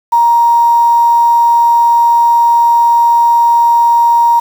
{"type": "tone with quantisation", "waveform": "sine", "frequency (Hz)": 939, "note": "A#5", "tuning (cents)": 12, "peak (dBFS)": -5, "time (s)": [0.12, 4.4], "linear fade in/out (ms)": 10, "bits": 5, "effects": []}